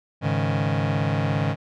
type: chord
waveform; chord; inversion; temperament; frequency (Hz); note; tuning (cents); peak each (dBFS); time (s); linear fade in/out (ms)
sawtooth; Ab suspended fourth; none; just; 103.83 / 138.43 / 155.74; Ab2 / Db3 / Eb3; 0 / -2 / +2; -21; 0.21-1.56; 50
effects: low-pass 3000 Hz 12 dB/octave